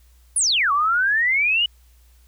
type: exponential two-way sweep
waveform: sine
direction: down then up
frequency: 10548 to 1108.7 to 2980 Hz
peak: -16 dBFS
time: 0.36-1.66 s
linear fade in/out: 5 ms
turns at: 0.72 s
effects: added 60 Hz sine -50 dBFS peak until 2.27 s + white hiss -61 dBFS RMS until 2.27 s